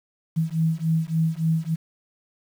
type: beating tone pair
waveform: sine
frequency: 159.9 / 163.4 Hz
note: D#3 / E3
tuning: +48 / -15 cents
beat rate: 3.5 Hz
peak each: -23 dBFS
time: 0.36-1.76 s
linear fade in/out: 20 ms
effects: 8-bit